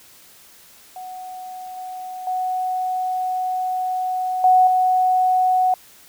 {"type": "tone with level steps", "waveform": "sine", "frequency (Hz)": 740, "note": "F#5", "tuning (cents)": 0, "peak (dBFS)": [-31, -29, -20, -10, -14], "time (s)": [0.96, 5.74], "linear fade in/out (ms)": 2, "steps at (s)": [1.77, 2.27, 4.44, 4.67], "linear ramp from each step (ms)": 2, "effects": ["white hiss -48 dBFS RMS until 6.08 s"]}